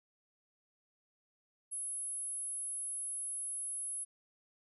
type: tone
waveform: sine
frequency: 10650 Hz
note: E9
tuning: 17 cents sharp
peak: -37 dBFS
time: 1.71-4.05 s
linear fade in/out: 20 ms
effects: none